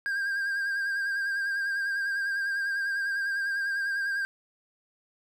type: tone with vibrato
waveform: triangle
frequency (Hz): 1600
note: G6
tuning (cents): +35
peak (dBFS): -25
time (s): 0.06-4.25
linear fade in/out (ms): 0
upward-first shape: sine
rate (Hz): 10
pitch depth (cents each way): 43
effects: none